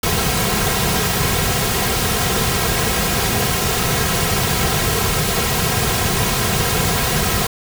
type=noise with comb filter; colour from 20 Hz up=pink; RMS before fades=-18 dBFS; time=0.03-7.47 s; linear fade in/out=5 ms; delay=3.4 ms; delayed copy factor=-0.65; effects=none